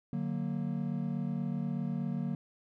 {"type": "chord", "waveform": "triangle", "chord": "D augmented", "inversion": "none", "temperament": "equal with one note detuned", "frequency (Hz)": [148.37, 185, 233.1], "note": ["D3", "F#3", "A#3"], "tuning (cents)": [18, 0, 0], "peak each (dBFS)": -34, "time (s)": [0.13, 2.35], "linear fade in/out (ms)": 2, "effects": []}